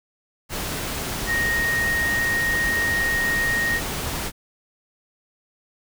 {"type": "tone in noise", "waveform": "sine", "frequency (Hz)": 1864.7, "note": "A#6", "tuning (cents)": 0, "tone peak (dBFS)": -20, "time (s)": [1.26, 3.81], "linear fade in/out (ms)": 50, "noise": "pink", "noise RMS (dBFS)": -28, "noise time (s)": [0.49, 4.32], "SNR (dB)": 5, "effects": []}